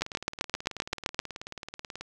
two click trains, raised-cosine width 0.2 ms, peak -21 / -9 dBFS, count 38 / 10, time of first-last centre 0.01-2.01 / 0.02-1.192 s, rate 18.5 / 7.68 Hz, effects none

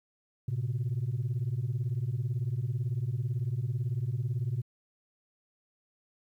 sine beating tone pair, 112.9 / 130.9 Hz, A2 / C3, +45 / +1 cents, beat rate 18 Hz, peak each -30 dBFS, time 0.48-4.62 s, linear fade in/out 5 ms, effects tanh soft clip ceiling -25 dBFS + 11-bit

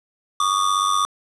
square ring-modulated tone, 1174.7 Hz, D6, in tune, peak -15 dBFS, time 0.4-1.05 s, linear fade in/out 0 ms, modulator 48.2 Hz, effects resampled to 24000 Hz + 7-bit

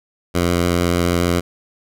10% pulse tone with vibrato, 87.2 Hz, F2, 2 cents flat, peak -7 dBFS, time 0.34-1.41 s, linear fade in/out 20 ms, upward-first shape sine, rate 6.9 Hz, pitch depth 16 cents each way, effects none

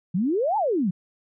sine exponential two-way sweep, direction up then down, 164.81 to 903 to 164.81 Hz, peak -20 dBFS, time 0.14-0.91 s, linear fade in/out 10 ms, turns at 0.57 s, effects none

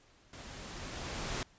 pink noise with level ramp, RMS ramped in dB -49 to -36 dBFS, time 0.33-1.43 s, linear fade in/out 2 ms, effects pink hiss -64 dBFS RMS until 1.58 s + resampled to 16000 Hz

